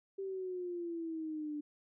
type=exponential sweep; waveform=sine; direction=down; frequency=392 to 293.7 Hz; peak=-37 dBFS; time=0.18-1.61 s; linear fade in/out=10 ms; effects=none